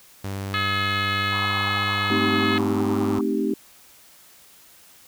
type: tone with pitch glide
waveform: sawtooth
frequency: 98 to 100.64 Hz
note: G2 to G2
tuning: 0 to +46 cents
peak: -24 dBFS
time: 0.24-3.19 s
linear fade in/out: 5 ms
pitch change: +46 cents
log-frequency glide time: 0.59-1.93 s
type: harmonic tone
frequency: 425.6 Hz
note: G#4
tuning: 42 cents sharp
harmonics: 3 / 4 / 5 / 6 / 7 / 8 / 9 / 10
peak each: -26 / -28 / -30 / -32 / -33 / -34 / -35 / -36 dBFS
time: 0.54-2.58 s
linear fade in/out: 0 ms
type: band-pass noise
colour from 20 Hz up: pink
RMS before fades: -35 dBFS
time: 1.32-3.21 s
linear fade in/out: 2 ms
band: 750 to 1300 Hz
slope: 96 dB/octave
type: chord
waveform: sine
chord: A half-diminished seventh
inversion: none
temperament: equal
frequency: 220 / 261.6 / 311.1 / 392 Hz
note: A3 / C4 / Eb4 / G4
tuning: 0 / 0 / 0 / 0 cents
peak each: -26 dBFS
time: 2.1-3.54 s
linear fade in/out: 5 ms
effects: white hiss -51 dBFS RMS until 5.07 s